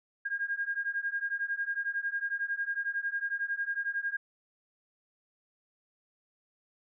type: beating tone pair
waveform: sine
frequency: 1615 / 1626 Hz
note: G#6 / G#6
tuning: -49 / -37 cents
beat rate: 11 Hz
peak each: -34 / -33 dBFS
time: 0.25-4.17 s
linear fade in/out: 10 ms
effects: none